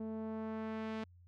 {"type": "tone with low-pass filter sweep", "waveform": "sawtooth", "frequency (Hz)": 220, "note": "A3", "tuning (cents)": 0, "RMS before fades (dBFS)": -41, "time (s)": [0, 1.04], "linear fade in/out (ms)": 5, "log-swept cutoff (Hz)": [510, 3500], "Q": 0.79, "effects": ["added 88 Hz sine -58 dBFS peak until 1.27 s"]}